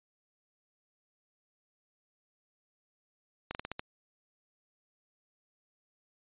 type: slowing click train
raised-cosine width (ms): 0.3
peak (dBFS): -20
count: 6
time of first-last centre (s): 3.51-3.795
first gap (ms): 39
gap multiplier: 1.19
effects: resampled to 8000 Hz